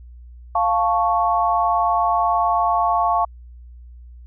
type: chord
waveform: sine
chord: F augmented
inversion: none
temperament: equal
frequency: 698.5 / 880 / 1108.7 Hz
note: F5 / A5 / C#6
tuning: 0 / 0 / 0 cents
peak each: -19 / -21 / -20 dBFS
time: 0.55-3.25 s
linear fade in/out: 5 ms
effects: added 60 Hz sine -38 dBFS peak until 4.26 s